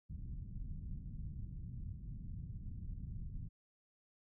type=low-pass noise; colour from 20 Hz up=pink; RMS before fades=-45 dBFS; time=0.09-3.49 s; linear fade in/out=20 ms; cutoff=170 Hz; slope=24 dB/octave; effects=none